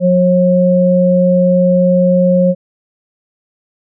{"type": "tone pair together", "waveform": "sine", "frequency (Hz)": [180.5, 540.9], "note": ["F#3", "C#5"], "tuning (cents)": [-43, -43], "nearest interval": "octave + perfect fifth", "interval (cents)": 1900, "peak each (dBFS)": -10, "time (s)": [0, 2.55], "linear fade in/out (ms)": 50, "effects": []}